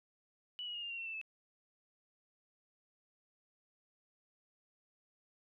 sine tone with pitch steps, 2953 / 2902 / 2852 / 2803 / 2755 / 2708 / 2661 / 2616 Hz, F#7 / F#7 / F7 / F7 / F7 / E7 / E7 / E7, -4 / -34 / +36 / +6 / -24 / +46 / +16 / -14 cents, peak -40 dBFS, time 0.59-1.214 s, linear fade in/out 0 ms, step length 78 ms, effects none

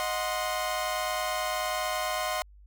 sawtooth chord, C diminished, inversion first, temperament equal with one note detuned, 622.3 / 731.5 / 1046.5 Hz, Eb5 / Gb5 / C6, 0 / -20 / 0 cents, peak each -29 dBFS, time 0-2.42 s, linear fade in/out 0 ms, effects added 50 Hz sine -50 dBFS peak until 2.66 s

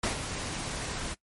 pink noise with ADSR envelope, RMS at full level -28 dBFS, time 0.03-1.15 s, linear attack 7 ms, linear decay 120 ms, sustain -7 dB, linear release 25 ms, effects noise-tail reverb RT60 0.1 s tail -20 dB re dry + MP3 48 kbps

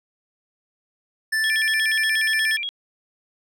square tone, 1760 Hz, A6, in tune, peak -20 dBFS, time 1.32-2.57 s, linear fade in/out 10 ms
sine tone with vibrato, 2794 Hz, F7, in tune, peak -25 dBFS, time 1.44-2.69 s, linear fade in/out 0 ms, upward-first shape square, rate 8.4 Hz, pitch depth 290 cents each way
effects low-pass 12000 Hz 12 dB/octave

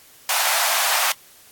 pink high-pass noise, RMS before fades -20 dBFS, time 0.29-1.12 s, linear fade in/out 2 ms, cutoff 650 Hz, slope 48 dB/octave, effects white hiss -49 dBFS RMS until 1.51 s + AAC 64 kbps

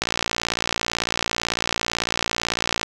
click train, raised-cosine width 0.2 ms, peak -3 dBFS, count 164, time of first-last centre 0.02-2.83 s, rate 58 Hz, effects none

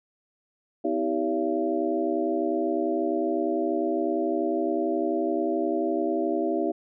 sine tone cluster, 252.9 / 321.3 / 392.8 / 570 / 677 Hz, B3 / E4 / G4 / C#5 / E5, +41 / -44 / +4 / +48 / +46 cents, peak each -32 / -27 / -29 / -32 / -30 dBFS, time 0.84-6.72 s, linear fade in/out 10 ms, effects none

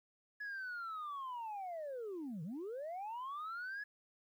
sine linear two-way sweep, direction down then up, 1702 to 146.83 to 1702 Hz, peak -39 dBFS, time 0.4-3.84 s, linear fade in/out 10 ms, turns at 2.43 s, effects tanh soft clip ceiling -39 dBFS + 12-bit

